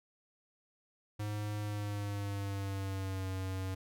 square tone with pitch glide, 104.8 to 94.45 Hz, G#2 to F#2, +16 to +36 cents, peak -36 dBFS, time 1.19-3.75 s, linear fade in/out 10 ms, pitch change -180 cents, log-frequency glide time 1.61-3.28 s, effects none

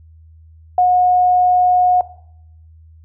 sine tone, 725 Hz, F#5, 35 cents flat, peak -9 dBFS, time 0.78-2.01 s, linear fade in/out 2 ms, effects noise-tail reverb RT60 0.7 s tail -17 dB re dry + added 80 Hz sine -41 dBFS peak until 3.04 s

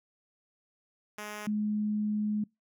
5% pulse / sine tone pair in turn, 209.8 / 210.8 Hz, G#3 / G#3, +18 / +26 cents, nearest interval unison, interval 8 cents, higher second, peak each -27 dBFS, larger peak neither, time 1.18-1.47 / 1.47-2.44 s, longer second, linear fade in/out 5 ms, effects noise-tail reverb RT60 0.2 s tail -25 dB re dry

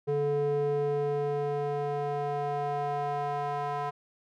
square tone with band-pass filter sweep, 144.5 Hz, D3, 28 cents flat, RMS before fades -30 dBFS, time 0.07-3.91 s, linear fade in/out 20 ms, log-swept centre 400 to 890 Hz, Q 2.6, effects none

